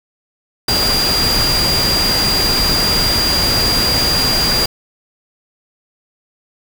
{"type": "tone in noise", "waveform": "sine", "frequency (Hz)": 4784, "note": "D8", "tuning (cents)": 31, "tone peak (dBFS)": -14, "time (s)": [0.68, 4.66], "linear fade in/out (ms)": 5, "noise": "pink", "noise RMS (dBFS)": -18, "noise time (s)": [0.68, 4.66], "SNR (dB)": 1, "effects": []}